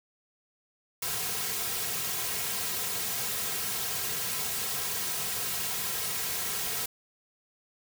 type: noise with comb filter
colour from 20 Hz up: white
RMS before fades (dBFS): -32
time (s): 1.02-6.86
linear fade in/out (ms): 5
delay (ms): 3.4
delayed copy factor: -0.7
effects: none